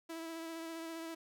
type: tone with vibrato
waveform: sawtooth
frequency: 328 Hz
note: E4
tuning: 9 cents flat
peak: -38 dBFS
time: 0.09-1.15 s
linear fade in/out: 10 ms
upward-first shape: triangle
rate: 15 Hz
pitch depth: 24 cents each way
effects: 13-bit